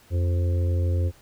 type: harmonic tone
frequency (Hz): 87.31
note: F2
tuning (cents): 0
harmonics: 1 / 3 / 4 / 5 / 6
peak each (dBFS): -20 / -38 / -37 / -40 / -37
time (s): 0.1-1.12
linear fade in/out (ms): 50
effects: pink hiss -55 dBFS RMS until 1.21 s